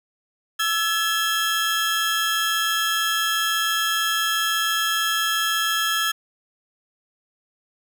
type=tone cluster; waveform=40% pulse; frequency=1327 / 1705 / 3232 Hz; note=E6 / G#6 / G#7; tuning=+11 / +45 / -48 cents; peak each=-24 dBFS; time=0.59-6.12 s; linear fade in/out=10 ms; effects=none